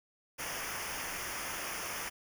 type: noise with comb filter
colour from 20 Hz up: pink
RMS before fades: -39 dBFS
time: 0.38-2.1 s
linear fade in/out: 20 ms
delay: 0.25 ms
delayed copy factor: -0.8
effects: none